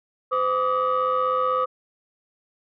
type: tone cluster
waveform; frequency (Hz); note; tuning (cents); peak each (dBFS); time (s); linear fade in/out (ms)
sine; 512 / 1160 / 1256; C5 / D6 / D#6; -38 / -22 / +16; -23; 0.31-1.66; 20
effects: tanh soft clip ceiling -14 dBFS